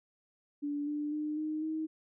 sine tone with pitch steps, 290 / 296.1 / 302.3 / 308.7 / 315.2 Hz, D4 / D4 / D#4 / D#4 / D#4, -22 / +14 / -50 / -14 / +23 cents, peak -32 dBFS, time 0.62-1.87 s, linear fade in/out 20 ms, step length 250 ms, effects none

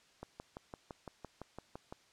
click train, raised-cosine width 1 ms, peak -30 dBFS, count 11, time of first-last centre 0.23-1.925 s, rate 5.9 Hz, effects white hiss -66 dBFS RMS until 2.12 s + low-pass 6000 Hz 12 dB/octave

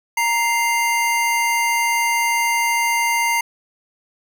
square tone pair together, 932.3 / 2093 Hz, A#5 / C7, 0 / 0 cents, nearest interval octave + major second, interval 1400 cents, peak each -20 dBFS, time 0.17-3.41 s, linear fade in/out 5 ms, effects none

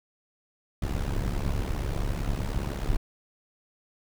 brown noise with amplitude modulation, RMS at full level -25 dBFS, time 0.82-2.97 s, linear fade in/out 5 ms, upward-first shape sine, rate 70.2 Hz, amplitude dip 80%, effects none

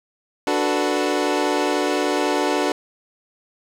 25% pulse chord, B minor seventh, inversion first, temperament equal, 293.7 / 370 / 440 / 493.9 Hz, D4 / F#4 / A4 / B4, 0 / 0 / 0 / 0 cents, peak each -19 / -20 / -22 / -23 dBFS, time 0.47-2.72 s, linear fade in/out 2 ms, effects low-pass 8000 Hz 12 dB/octave + 8-bit

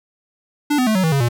square tone with pitch steps, 293.7 / 252.7 / 217.5 / 187.17 / 161.07 / 138.61 / 119.28 Hz, D4 / B3 / A3 / F#3 / E3 / C#3 / A#2, 0 / +40 / -20 / +20 / -40 / 0 / +40 cents, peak -15 dBFS, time 0.7-1.288 s, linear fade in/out 10 ms, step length 84 ms, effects none

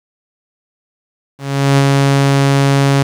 sawtooth tone with ADSR envelope, 138.59 Hz, C#3, in tune, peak -3 dBFS, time 1.38-3.03 s, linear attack 400 ms, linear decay 36 ms, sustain -2 dB, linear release 6 ms, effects low-pass 9000 Hz 12 dB/octave + 7-bit

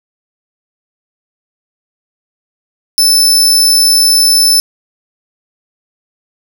sawtooth tone, 5274 Hz, E8, in tune, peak -3 dBFS, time 2.98-4.6 s, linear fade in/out 0 ms, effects none

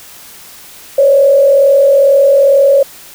sine tone with frequency modulation, 554.4 Hz, C#5, in tune, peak -4 dBFS, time 0.98-2.83 s, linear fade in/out 5 ms, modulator 42.2 Hz, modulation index 0.62, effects white hiss -35 dBFS RMS until 3.14 s

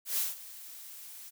blue noise with ADSR envelope, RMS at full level -29 dBFS, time 0.05-1.31 s, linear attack 130 ms, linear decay 170 ms, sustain -18 dB, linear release 30 ms, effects none

